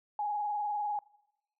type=tone with vibrato; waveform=sine; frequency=831 Hz; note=G#5; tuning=1 cent sharp; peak=-30 dBFS; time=0.19-0.99 s; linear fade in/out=2 ms; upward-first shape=triangle; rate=20 Hz; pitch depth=50 cents each way; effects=noise-tail reverb RT60 0.9 s tail -25 dB re dry